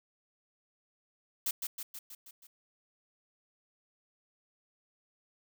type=noise with echo; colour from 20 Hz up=blue; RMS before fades=-32 dBFS; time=1.46-1.51 s; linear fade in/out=5 ms; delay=160 ms; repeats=6; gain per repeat=-4 dB; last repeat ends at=2.47 s; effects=none